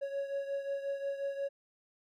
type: beating tone pair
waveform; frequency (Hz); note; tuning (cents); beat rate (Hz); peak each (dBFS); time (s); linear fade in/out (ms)
triangle; 554.4 / 560; C#5 / C#5; 0 / +18; 5.6; -33 / -39; 0.01-1.49; 20
effects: none